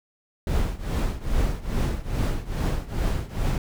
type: noise with tremolo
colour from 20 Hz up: brown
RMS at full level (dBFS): -21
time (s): 0.47-3.58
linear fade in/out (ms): 2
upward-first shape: triangle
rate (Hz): 2.4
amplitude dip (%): 90
effects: none